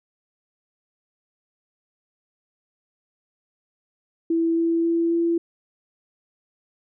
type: tone with pitch steps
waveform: sine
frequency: 330.7 / 332.8 / 334.9 / 337.1 Hz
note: E4 / E4 / E4 / E4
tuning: +6 / +17 / +27 / +39 cents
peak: -18 dBFS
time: 4.3-5.38 s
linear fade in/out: 5 ms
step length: 270 ms
effects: none